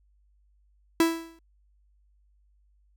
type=tone with exponential decay; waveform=45% pulse; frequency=329.6 Hz; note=E4; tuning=in tune; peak=-16 dBFS; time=1-1.39 s; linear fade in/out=2 ms; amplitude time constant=83 ms; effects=added 50 Hz sine -61 dBFS peak until 2.96 s